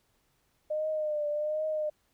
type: tone with vibrato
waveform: sine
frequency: 607 Hz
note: D#5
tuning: 43 cents flat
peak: -28 dBFS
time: 0.7-1.9 s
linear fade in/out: 10 ms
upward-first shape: triangle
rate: 1.3 Hz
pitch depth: 54 cents each way
effects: pink hiss -72 dBFS RMS until 2.13 s